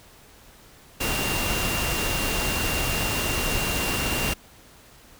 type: tone in noise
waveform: sine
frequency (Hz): 2773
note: F7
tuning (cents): -13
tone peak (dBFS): -30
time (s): 1-4.34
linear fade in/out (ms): 10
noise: pink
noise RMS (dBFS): -26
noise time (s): 1-4.34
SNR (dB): -7
effects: pink hiss -51 dBFS RMS until 5.19 s